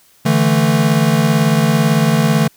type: chord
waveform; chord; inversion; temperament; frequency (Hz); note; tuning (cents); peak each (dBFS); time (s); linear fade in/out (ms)
square; D suspended second; none; equal; 146.83 / 164.81 / 220; D3 / E3 / A3; 0 / 0 / 0; -16; 0.25-2.48; 10
effects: white hiss -51 dBFS RMS until 2.56 s

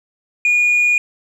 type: tone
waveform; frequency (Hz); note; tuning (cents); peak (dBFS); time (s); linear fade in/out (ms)
sine; 2441; D#7; -34; -9; 0.45-0.98; 2
effects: tanh soft clip ceiling -10 dBFS + 8-bit

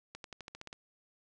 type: accelerating click train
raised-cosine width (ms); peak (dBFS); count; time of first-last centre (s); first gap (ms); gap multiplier
0.2; -27; 9; 0.15-0.729; 92; 0.93
effects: resampled to 24000 Hz + 9-bit

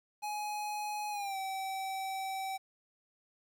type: tone with pitch glide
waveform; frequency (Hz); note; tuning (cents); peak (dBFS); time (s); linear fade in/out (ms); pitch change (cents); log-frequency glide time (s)
square; 839 to 769.4; G#5 to G5; +17 to -33; -36; 0.22-2.58; 20; -150; 1.1-1.37
effects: 11-bit

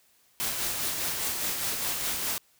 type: noise with tremolo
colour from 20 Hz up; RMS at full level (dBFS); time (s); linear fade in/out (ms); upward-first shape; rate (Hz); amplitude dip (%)
white; -29; 0.4-2.38; 0; sine; 4.9; 35
effects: white hiss -64 dBFS RMS until 2.59 s

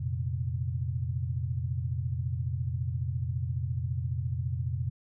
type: chord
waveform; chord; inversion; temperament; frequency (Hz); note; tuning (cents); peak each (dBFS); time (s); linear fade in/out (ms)
sine; F suspended fourth; none; just; 87.31 / 116.41 / 130.96; F2 / Bb2 / C3; 0 / -2 / +2; -33; 0-4.9; 10
effects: none

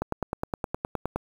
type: click train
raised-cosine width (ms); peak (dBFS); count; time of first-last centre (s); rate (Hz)
1; -13; 12; 0.02-1.16; 9.65
effects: 7-bit

